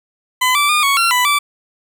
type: tone with pitch steps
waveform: 20% pulse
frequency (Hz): 1012 / 1164 / 1213 / 1112 / 1367 / 993 / 1162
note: B5 / D6 / D#6 / C#6 / F6 / B5 / D6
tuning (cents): +42 / -16 / -44 / +5 / -37 / +9 / -19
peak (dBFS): -7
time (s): 0.41-1.39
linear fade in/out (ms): 10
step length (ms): 140
effects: none